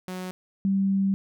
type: tone pair in turn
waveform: sawtooth / sine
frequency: 183.9 / 194.84 Hz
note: F#3 / G3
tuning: -10 / -10 cents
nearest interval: minor second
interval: 100 cents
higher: second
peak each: -28 / -20 dBFS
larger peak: second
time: 0.08-0.31 / 0.65-1.14 s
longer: second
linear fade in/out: 0 ms
effects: none